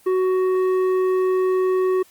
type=tone with tanh clipping; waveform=sine; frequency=372.2 Hz; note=F#4; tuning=10 cents sharp; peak=-18 dBFS; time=0.06-2.03 s; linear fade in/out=10 ms; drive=9 dB; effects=white hiss -53 dBFS RMS until 2.1 s + Opus 24 kbps